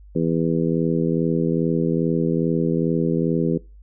harmonic tone, 82.41 Hz, E2, in tune, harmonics 2 / 3 / 4 / 5 / 6, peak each -22 / -24 / -25 / -26 / -27 dBFS, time 0.15-3.58 s, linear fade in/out 10 ms, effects noise-tail reverb RT60 0.3 s tail -23 dB re dry + added 50 Hz sine -42 dBFS peak until 3.82 s

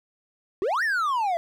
triangle exponential two-way sweep, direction up then down, 349.8 to 1900 to 657 Hz, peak -20 dBFS, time 0.62-1.37 s, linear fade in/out 0 ms, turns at 0.83 s, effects none

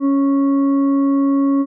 sine tone with frequency modulation, 277.2 Hz, C#4, in tune, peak -12 dBFS, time 0-1.66 s, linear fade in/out 50 ms, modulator 827 Hz, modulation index 0.33, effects none

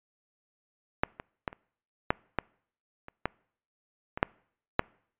clicks, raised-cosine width 0.5 ms, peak -8 / -23 / -15 / -29 / -7 / -11 / -28 / -12 / -20 / -6 / -6 dBFS, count 11, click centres 1.035 / 1.199 / 1.478 / 1.529 / 2.105 / 2.387 / 3.084 / 3.256 / 4.175 / 4.229 / 4.794 s, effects noise-tail reverb RT60 0.6 s tail -26 dB re dry + resampled to 8000 Hz

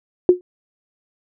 sine tone with exponential decay, 360 Hz, F#4, 47 cents flat, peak -3 dBFS, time 0.29-0.41 s, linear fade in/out 1 ms, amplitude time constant 24 ms, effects none

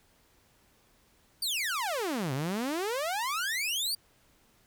sawtooth exponential two-way sweep, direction down then up, 4786 to 126.2 to 4786 Hz, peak -26 dBFS, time 1.42-3.95 s, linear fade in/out 5 ms, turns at 2.33 s, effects pink hiss -65 dBFS RMS until 4.66 s

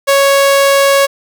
sawtooth tone, 554.4 Hz, C#5, in tune, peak -3 dBFS, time 0.07-1.07 s, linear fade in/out 20 ms, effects none

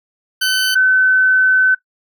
20% pulse / sine tone pair in turn, 1519 / 1519 Hz, F#6 / F#6, +45 / +45 cents, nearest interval unison, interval 0 cents, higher neither, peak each -9 dBFS, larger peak neither, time 0.41-0.75 / 0.75-1.75 s, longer second, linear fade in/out 10 ms, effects noise-tail reverb RT60 0.1 s tail -17 dB re dry

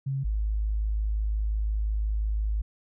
sine tone pair in turn, 135.9 / 52.85 Hz, C#3 / G#1, -34 / +31 cents, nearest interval octave + major third, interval 1635 cents, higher first, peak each -26 / -24 dBFS, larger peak second, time 0.06-0.24 / 0.24-2.62 s, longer second, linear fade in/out 10 ms, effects none

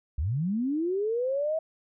sine linear sweep, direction up, 61.6 to 650 Hz, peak -25 dBFS, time 0.18-1.59 s, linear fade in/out 5 ms, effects none

